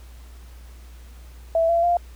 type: tone with pitch steps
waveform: sine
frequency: 659.3 / 677.8 / 696.9 Hz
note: E5 / E5 / F5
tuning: 0 / +48 / -4 cents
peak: -16 dBFS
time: 1.55-1.97 s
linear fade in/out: 2 ms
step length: 140 ms
effects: added 60 Hz sine -40 dBFS peak until 2.15 s + pink hiss -53 dBFS RMS until 2.15 s